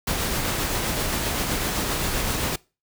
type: noise with tremolo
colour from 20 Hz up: pink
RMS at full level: -24 dBFS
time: 0.07-2.56 s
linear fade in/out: 5 ms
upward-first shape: triangle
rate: 7.7 Hz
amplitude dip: 30%
effects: noise-tail reverb RT60 0.3 s tail -23 dB re dry